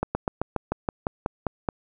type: slowing click train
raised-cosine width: 1 ms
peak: -10 dBFS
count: 11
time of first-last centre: 0.03-1.688 s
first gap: 120 ms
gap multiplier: 1.07
effects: none